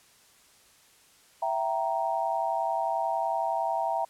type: tone cluster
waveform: sine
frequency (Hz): 664 / 775 / 934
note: E5 / G5 / A#5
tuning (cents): +12 / -20 / +3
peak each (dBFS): -30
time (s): 1.42-4.05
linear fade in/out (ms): 5
effects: white hiss -59 dBFS RMS until 4.09 s + low-pass 11000 Hz 12 dB/octave